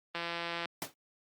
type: click train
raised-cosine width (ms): 0.3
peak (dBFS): -20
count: 87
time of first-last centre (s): 0.15-0.656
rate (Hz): 170
type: noise with exponential decay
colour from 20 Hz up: pink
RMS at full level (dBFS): -31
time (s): 0.82-0.94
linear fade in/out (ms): 1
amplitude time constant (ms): 25
effects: high-pass 200 Hz 12 dB/octave + Opus 32 kbps